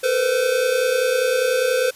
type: tone cluster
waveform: square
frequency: 447.3 / 481.8 / 512 Hz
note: A4 / B4 / C5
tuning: +28 / -43 / -38 cents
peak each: -27 / -25 / -19 dBFS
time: 0.03-1.91 s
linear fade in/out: 10 ms
effects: white hiss -45 dBFS RMS until 1.95 s + resampled to 32000 Hz